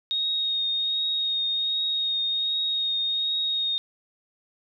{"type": "tone with vibrato", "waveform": "sine", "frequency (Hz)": 3729, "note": "A#7", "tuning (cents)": 0, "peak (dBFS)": -23, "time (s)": [0.11, 3.78], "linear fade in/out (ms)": 0, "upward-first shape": "triangle", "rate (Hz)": 1.3, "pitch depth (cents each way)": 19, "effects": []}